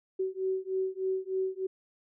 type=beating tone pair; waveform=sine; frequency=376.8 / 380.1 Hz; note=F#4 / F#4; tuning=+32 / +47 cents; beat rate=3.3 Hz; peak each=-32 / -32 dBFS; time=0.19-1.67 s; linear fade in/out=10 ms; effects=none